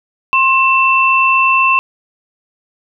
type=tone pair together; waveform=sine; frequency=1059.6 / 2672 Hz; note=C6 / E7; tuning=+22 / +23 cents; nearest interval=octave + major third; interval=1601 cents; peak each=-11 dBFS; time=0.33-1.79 s; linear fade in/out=0 ms; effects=none